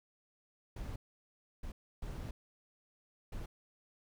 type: noise bursts at uneven times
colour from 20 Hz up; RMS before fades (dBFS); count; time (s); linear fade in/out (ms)
brown; -42; 4; 0.76-0.96 / 1.63-1.72 / 2.02-2.31 / 3.32-3.46; 5
effects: none